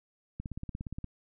click train, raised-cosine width 5 ms, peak -25 dBFS, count 12, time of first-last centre 0.4-1.043 s, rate 17.1 Hz, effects none

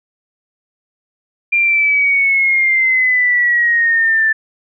sine exponential sweep, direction down, 2394 to 1760 Hz, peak -10 dBFS, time 1.52-4.33 s, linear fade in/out 10 ms, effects none

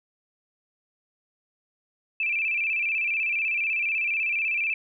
sine tone with vibrato, 2489 Hz, D#7, in tune, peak -23 dBFS, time 2.2-4.74 s, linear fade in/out 2 ms, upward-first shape square, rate 16 Hz, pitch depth 87 cents each way, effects none

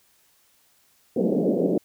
pink band-pass noise, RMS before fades -22 dBFS, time 1.16-1.78 s, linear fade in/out 5 ms, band 180 to 580 Hz, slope 48 dB/octave, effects white hiss -62 dBFS RMS until 1.84 s

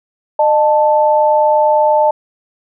sine tone pair together, 608.6 / 880 Hz, D#5 / A5, -38 / 0 cents, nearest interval tritone, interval 638 cents, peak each -11 dBFS, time 0.39-2.11 s, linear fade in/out 5 ms, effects none

